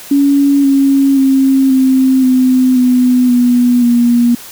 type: tone with pitch steps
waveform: sine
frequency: 281 / 274.6 / 268.3 / 262.2 / 256.2 / 250.3 / 244.6 / 239 Hz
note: C#4 / C#4 / C4 / C4 / C4 / B3 / B3 / A#3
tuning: +24 / -16 / +44 / +4 / -36 / +23 / -16 / +43 cents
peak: -6 dBFS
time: 0.11-4.35 s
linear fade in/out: 5 ms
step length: 530 ms
effects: white hiss -32 dBFS RMS until 4.51 s